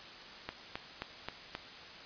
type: click train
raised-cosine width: 0.3 ms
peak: -21 dBFS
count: 5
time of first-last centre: 0.49-1.551 s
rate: 3.77 Hz
effects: white hiss -49 dBFS RMS until 2.05 s + resampled to 11025 Hz